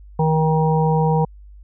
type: harmonic tone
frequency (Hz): 158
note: D#3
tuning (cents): +27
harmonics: 1 / 3 / 5 / 6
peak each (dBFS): -16 / -21 / -23 / -24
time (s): 0.19-1.25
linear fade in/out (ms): 5
effects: added 50 Hz sine -39 dBFS peak until 1.63 s